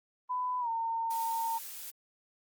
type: tone with pitch glide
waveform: sine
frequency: 1000 to 911.7 Hz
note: B5 to A#5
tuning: +21 to -39 cents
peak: -30 dBFS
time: 0.29-1.59 s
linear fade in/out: 20 ms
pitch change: -160 cents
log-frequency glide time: 0.6-0.69 s
type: noise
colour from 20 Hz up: blue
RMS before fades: -43 dBFS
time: 1.1-1.91 s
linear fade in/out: 10 ms
effects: Opus 32 kbps